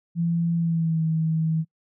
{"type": "tone with pitch glide", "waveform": "sine", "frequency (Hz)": [168.8, 160.25], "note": ["E3", "E3"], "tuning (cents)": [41, -49], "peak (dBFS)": -20, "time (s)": [0.15, 1.65], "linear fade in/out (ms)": 50, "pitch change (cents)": -90, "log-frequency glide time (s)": [0.55, 1.03], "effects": ["noise-tail reverb RT60 0.1 s tail -26 dB re dry"]}